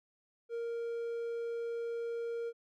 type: tone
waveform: triangle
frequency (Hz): 466.2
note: A#4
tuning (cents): 0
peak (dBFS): -33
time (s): 0.49-2.53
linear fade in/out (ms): 50
effects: none